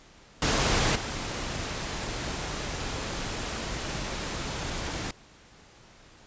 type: noise with level steps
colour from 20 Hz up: pink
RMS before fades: -24 / -33 dBFS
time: 0.42-5.11 s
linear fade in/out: 2 ms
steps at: 0.95 s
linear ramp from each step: 10 ms
effects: pink hiss -54 dBFS RMS until 6.26 s + resampled to 16000 Hz